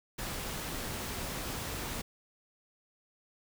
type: noise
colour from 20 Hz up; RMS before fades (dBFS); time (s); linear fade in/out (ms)
pink; -38; 0.18-2.02; 10
type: click train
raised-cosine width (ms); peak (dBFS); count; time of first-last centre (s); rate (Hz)
3; -33; 6; 0.59-1.376; 6.36
effects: none